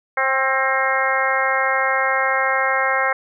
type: harmonic tone with a mistuned harmonic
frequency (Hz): 266.3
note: C4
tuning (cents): +31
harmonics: 2 / 3 / 4 / 5 / 6 / 7 / 8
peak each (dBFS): -24 / -24 / -24 / -24 / -24 / -24 / -24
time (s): 0.17-3.13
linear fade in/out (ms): 5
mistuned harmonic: 3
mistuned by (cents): -19
effects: none